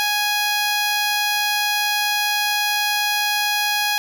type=tone; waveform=10% pulse; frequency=830.6 Hz; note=G#5; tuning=in tune; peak=-10 dBFS; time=0-3.98 s; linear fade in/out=0 ms; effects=none